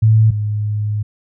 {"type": "tone pair in turn", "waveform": "sine", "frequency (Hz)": [110, 105.33], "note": ["A2", "G#2"], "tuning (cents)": [0, 25], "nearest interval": "minor second", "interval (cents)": 75, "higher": "first", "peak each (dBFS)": [-7, -16], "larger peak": "first", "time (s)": [[0.02, 0.31], [0.31, 1.03]], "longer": "second", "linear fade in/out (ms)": 10, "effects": []}